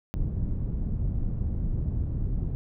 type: low-pass noise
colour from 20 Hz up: pink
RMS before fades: -28 dBFS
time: 0.14-2.55 s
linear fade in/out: 0 ms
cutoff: 150 Hz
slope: 12 dB/octave
effects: none